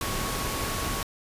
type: tone in noise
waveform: sine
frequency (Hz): 1108.7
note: C#6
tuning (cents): 0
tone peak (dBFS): -36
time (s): 0.01-1.03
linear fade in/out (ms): 2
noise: pink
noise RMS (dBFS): -30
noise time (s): 0.01-1.03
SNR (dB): -9
effects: resampled to 32000 Hz